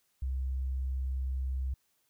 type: tone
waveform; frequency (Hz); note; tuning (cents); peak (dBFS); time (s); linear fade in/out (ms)
sine; 65.41; C2; 0; -30; 0.22-1.74; 5
effects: white hiss -74 dBFS RMS until 2.09 s